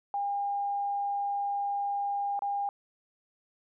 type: tone with dropouts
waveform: sine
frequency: 806 Hz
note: G5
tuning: 48 cents sharp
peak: -28 dBFS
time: 0.14-2.69 s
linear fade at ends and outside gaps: 1 ms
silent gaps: 2.392-2.421 s
effects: none